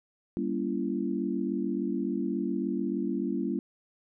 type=chord; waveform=sine; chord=G diminished seventh; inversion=none; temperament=just; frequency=196 / 235.2 / 282.2 / 338.7 Hz; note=G3 / Bb3 / Db4 / Fb4; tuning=0 / +16 / +31 / +47 cents; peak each=-33 dBFS; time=0.37-3.59 s; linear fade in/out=0 ms; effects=none